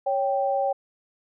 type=tone pair together; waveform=sine; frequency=554.4 / 784 Hz; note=C#5 / G5; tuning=0 / 0 cents; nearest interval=tritone; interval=600 cents; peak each=-24 dBFS; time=0.06-0.73 s; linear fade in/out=10 ms; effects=none